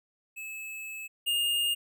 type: tone pair in turn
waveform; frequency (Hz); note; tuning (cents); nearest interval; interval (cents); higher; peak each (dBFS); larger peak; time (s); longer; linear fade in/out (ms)
square; 2600 / 2830; E7 / F7; -24 / +22; minor second; 146; second; -38 / -26; second; 0.36-1.08 / 1.26-1.75; first; 20
effects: none